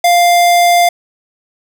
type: tone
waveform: square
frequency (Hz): 698.5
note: F5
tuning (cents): 0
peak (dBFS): -7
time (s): 0.04-0.89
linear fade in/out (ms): 5
effects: none